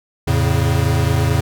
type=chord; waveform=square; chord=F augmented; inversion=none; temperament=equal with one note detuned; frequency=85.07 / 110 / 138.59 Hz; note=F2 / A2 / C#3; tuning=-45 / 0 / 0 cents; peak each=-19 dBFS; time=0.27-1.41 s; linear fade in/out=10 ms; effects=none